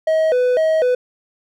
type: tone with vibrato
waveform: triangle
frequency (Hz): 563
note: C#5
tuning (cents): +27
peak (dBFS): -11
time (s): 0.07-0.95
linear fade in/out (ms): 5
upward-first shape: square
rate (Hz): 2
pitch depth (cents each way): 210
effects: none